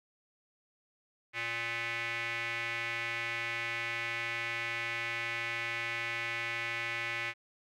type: tone with band-pass filter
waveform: square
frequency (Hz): 116.54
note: A#2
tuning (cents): 0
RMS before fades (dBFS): -36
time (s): 1.33-7.34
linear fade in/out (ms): 50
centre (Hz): 2200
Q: 4
effects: none